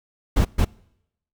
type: noise bursts at uneven times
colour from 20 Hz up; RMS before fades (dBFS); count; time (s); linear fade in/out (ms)
brown; -17; 2; 0.36-0.45 / 0.58-0.65; 10
effects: noise-tail reverb RT60 0.8 s tail -24 dB re dry